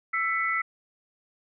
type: tone cluster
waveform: sine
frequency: 1331 / 1992 / 2206 Hz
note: E6 / B6 / C#7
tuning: +16 / +14 / -9 cents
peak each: -28 / -27 / -32 dBFS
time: 0.13-0.62 s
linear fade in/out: 10 ms
effects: none